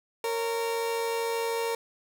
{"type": "tone pair together", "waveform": "30% pulse", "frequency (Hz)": [461.3, 554.4], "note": ["A#4", "C#5"], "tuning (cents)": [-18, 0], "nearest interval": "minor third", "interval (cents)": 318, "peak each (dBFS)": [-25, -35], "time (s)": [0.24, 1.75], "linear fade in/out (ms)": 2, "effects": []}